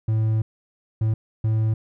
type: tone bursts at uneven times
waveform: triangle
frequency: 110 Hz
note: A2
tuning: in tune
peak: -16 dBFS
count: 3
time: 0.08-0.42 / 1.01-1.14 / 1.44-1.74 s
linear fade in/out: 5 ms
effects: none